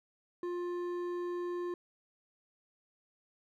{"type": "tone with hard clipping", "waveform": "sine", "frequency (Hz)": 352.2, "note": "F4", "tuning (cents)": 15, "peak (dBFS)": -36, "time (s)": [0.43, 1.74], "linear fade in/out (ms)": 2, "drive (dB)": 8, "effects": []}